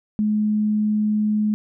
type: tone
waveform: sine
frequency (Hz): 212.1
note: G#3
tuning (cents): +37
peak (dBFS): -17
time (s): 0.19-1.54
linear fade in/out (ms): 0
effects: none